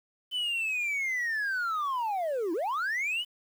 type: linear two-way sweep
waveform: sine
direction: down then up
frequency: 3046 to 311.1 to 3046 Hz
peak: -25 dBFS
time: 0.31-3.25 s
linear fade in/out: 50 ms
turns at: 2.53 s
effects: tanh soft clip ceiling -27 dBFS + 9-bit